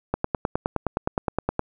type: click train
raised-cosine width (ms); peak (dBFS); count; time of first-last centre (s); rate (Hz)
1; -8; 15; 0.14-1.594; 9.63
effects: none